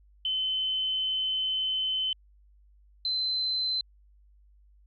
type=tone pair in turn; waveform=sine; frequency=3054 / 4068 Hz; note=G7 / C8; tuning=-46 / -50 cents; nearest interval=perfect fourth; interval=496 cents; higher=second; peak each=-26 dBFS; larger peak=neither; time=0.25-2.13 / 3.05-3.81 s; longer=first; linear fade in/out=2 ms; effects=added 50 Hz sine -56 dBFS peak until 4.86 s

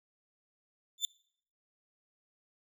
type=tone with exponential growth; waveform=30% pulse; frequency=3536 Hz; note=A7; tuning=8 cents sharp; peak=-22 dBFS; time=0.98-1.05 s; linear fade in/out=1 ms; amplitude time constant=15 ms; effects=noise-tail reverb RT60 0.6 s tail -24 dB re dry

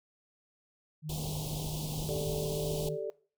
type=tone with pitch glide; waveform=sine; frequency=153.5 to 154.84 Hz; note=D#3 to D#3; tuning=-23 to -8 cents; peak=-35 dBFS; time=1.02-2.98 s; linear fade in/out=50 ms; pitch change=+15 cents; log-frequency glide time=1.98-2.73 s
type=band-stop noise; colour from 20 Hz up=pink; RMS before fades=-39 dBFS; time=1.09-2.89 s; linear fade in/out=5 ms; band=900 to 2900 Hz; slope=48 dB/octave
type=chord; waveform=sine; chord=G suspended second; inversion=none; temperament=equal; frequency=392 / 440 / 587.3 Hz; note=G4 / A4 / D5; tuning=0 / 0 / 0 cents; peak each=-39 / -36 / -38 dBFS; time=2.09-3.1 s; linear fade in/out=0 ms
effects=noise-tail reverb RT60 0.4 s tail -19 dB re dry

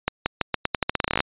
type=accelerating click train; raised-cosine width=0.3 ms; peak=-4 dBFS; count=18; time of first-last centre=0.08-1.204 s; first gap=180 ms; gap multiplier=0.85; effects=resampled to 8000 Hz

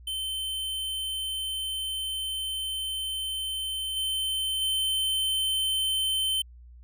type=tone with level steps; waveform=square; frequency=3084 Hz; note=G7; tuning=29 cents flat; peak=-30 / -27 / -25 dBFS; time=0.07-6.42 s; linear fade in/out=5 ms; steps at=3.96 / 4.61 s; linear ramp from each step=10 ms; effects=added 60 Hz sine -46 dBFS peak until 6.83 s

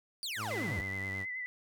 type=exponential sweep; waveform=35% pulse; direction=down; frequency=4882 to 65.41 Hz; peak=-34 dBFS; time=0.23-0.81 s; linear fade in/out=0 ms
type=tone with pitch glide; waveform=sawtooth; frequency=107.6 to 96.42 Hz; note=A2 to G2; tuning=-38 to -28 cents; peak=-36 dBFS; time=0.36-1.26 s; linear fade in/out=50 ms; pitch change=-190 cents; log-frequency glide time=0.63-0.84 s
type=tone with vibrato; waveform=sine; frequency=2012 Hz; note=B6; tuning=32 cents sharp; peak=-36 dBFS; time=0.51-1.46 s; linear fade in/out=0 ms; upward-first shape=sine; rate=9.5 Hz; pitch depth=44 cents each way
effects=none

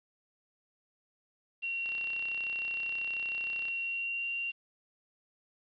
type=tone with pitch glide; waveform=sine; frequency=2742 to 2763 Hz; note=F7 to F7; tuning=-32 to -19 cents; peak=-32 dBFS; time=1.62-4.52 s; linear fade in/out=20 ms; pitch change=+13 cents; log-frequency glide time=3.82-4.25 s
type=click train; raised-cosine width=0.2 ms; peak=-30 dBFS; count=61; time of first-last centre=1.86-3.684 s; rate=32.9 Hz
effects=resampled to 11025 Hz + 10-bit

